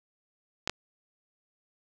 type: clicks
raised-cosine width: 0.2 ms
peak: -11 dBFS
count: 2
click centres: 0.675 / 0.696 s
effects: none